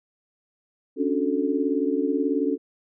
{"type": "chord", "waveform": "sine", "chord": "D major seventh", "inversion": "third", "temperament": "just", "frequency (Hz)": [275.3, 293.7, 367.1, 440.5], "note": ["C#4", "D4", "F#4", "A4"], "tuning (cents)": [-12, 0, -14, 2], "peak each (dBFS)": [-25, -26, -29, -27], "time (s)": [0.96, 2.58], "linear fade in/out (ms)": 50, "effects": []}